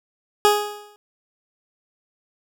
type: tone with exponential decay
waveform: 20% pulse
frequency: 415.3 Hz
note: G#4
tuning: in tune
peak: -6 dBFS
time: 0.45-0.96 s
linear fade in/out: 0 ms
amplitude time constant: 110 ms
effects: none